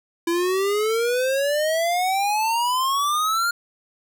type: exponential sweep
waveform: square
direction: up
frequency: 334 to 1421 Hz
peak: -20 dBFS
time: 0.27-3.51 s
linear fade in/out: 5 ms
effects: none